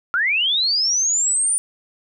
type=linear sweep; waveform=sine; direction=up; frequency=1348 to 9397 Hz; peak=-16 dBFS; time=0.14-1.58 s; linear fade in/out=0 ms; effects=none